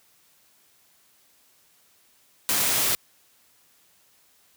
white noise, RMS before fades -23 dBFS, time 2.49-2.95 s, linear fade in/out 0 ms, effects white hiss -61 dBFS RMS until 4.56 s + high-pass 60 Hz 12 dB/octave

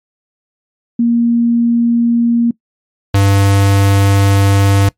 sine / square tone pair in turn, 235 / 99.03 Hz, A#3 / G2, +14 / +18 cents, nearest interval octave + minor third, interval 1496 cents, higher first, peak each -8 dBFS, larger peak neither, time 0.99-2.51 / 3.14-4.89 s, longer second, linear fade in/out 5 ms, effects noise-tail reverb RT60 0.1 s tail -21 dB re dry + MP3 64 kbps

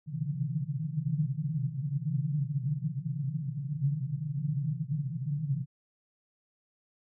white band-pass noise, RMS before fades -32 dBFS, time 0.06-5.66 s, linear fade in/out 50 ms, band 130 to 160 Hz, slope 96 dB/octave, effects none

